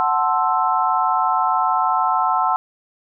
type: chord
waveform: sine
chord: F# half-diminished seventh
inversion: none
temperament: equal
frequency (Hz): 740 / 880 / 1046.5 / 1318.5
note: F#5 / A5 / C6 / E6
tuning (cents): 0 / 0 / 0 / 0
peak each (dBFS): -21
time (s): 0-2.56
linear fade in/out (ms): 0
effects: none